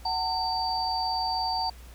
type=tone cluster; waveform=sine; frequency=746 / 903 / 4628 Hz; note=F#5 / A5 / D8; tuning=+14 / +45 / -26 cents; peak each=-30 dBFS; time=0.05-1.7 s; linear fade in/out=5 ms; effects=added 60 Hz sine -45 dBFS peak until 1.94 s + pink hiss -53 dBFS RMS until 1.94 s